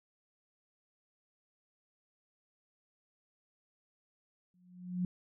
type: tone with exponential growth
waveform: sine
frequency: 180 Hz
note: F#3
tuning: 47 cents flat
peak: -28 dBFS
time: 4.54-5.05 s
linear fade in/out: 2 ms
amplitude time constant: 110 ms
effects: none